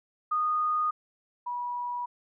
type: tone pair in turn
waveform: sine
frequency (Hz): 1233 / 972.2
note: D#6 / B5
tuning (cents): -16 / -28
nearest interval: major third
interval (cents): 412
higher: first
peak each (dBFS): -24 / -30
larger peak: first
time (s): 0.31-0.91 / 1.46-2.06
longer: neither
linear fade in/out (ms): 10
effects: none